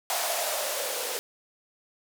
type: noise with band-pass filter sweep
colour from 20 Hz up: violet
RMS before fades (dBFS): -30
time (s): 0.1-1.19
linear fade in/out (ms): 0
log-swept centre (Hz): 720 to 470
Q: 6.1
effects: none